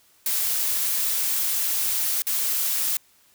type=noise with dropouts; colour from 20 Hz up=blue; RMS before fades=-24 dBFS; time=0.26-2.97 s; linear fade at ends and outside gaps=2 ms; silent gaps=2.221-2.268 s; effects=white hiss -59 dBFS RMS until 3.34 s